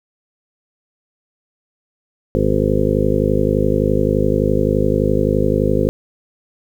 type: harmonic tone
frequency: 51.7 Hz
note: G#1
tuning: 7 cents flat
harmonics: 1 / 2 / 3 / 4 / 5 / 7 / 8 / 9 / 10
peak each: -22 / -22 / -22 / -22 / -22 / -22 / -22 / -22 / -22 dBFS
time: 2.35-5.89 s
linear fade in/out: 0 ms
effects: 8-bit